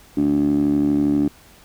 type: tone with band-pass filter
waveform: 15% pulse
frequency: 72.5 Hz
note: D2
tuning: 22 cents flat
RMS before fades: -18 dBFS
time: 0.17-1.28 s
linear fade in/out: 5 ms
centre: 290 Hz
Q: 5.5
effects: pink hiss -49 dBFS RMS until 1.64 s